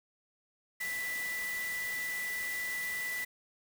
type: tone in noise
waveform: sine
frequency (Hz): 1978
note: B6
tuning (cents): +2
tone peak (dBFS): -34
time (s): 0.8-3.25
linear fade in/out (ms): 10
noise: white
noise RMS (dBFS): -43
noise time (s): 0.8-3.25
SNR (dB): +6
effects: none